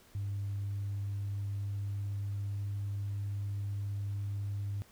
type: tone with pitch glide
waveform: sine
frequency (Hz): 100.2 to 100.84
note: G2 to G2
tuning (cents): +38 to +49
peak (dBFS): -32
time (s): 0.15-4.82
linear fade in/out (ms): 0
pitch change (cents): +11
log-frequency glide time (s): 0.51-3.23
effects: tanh soft clip ceiling -30 dBFS + pink hiss -61 dBFS RMS until 4.91 s